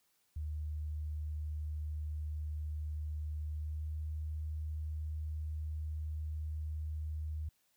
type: tone with pitch glide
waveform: sine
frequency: 76.1 to 77.12 Hz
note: D#2 to D#2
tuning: -38 to -15 cents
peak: -36 dBFS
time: 0.36-7.49 s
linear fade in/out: 5 ms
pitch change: +23 cents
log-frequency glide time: 3.53-3.94 s
effects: white hiss -75 dBFS RMS until 7.76 s